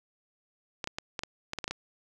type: clicks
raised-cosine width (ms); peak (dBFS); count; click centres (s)
0.2; -16; 10; 0.842 / 0.874 / 0.985 / 1.192 / 1.235 / 1.534 / 1.587 / 1.642 / 1.679 / 1.71
effects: none